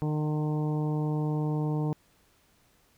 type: harmonic tone with a mistuned harmonic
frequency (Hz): 151.7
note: D#3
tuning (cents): -44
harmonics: 1 / 2 / 3 / 4 / 5 / 6 / 7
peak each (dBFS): -27 / -33 / -37 / -45 / -43 / -43 / -50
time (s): 0.02-1.93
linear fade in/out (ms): 0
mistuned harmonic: 4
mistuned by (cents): +18
effects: pink hiss -65 dBFS RMS until 2.97 s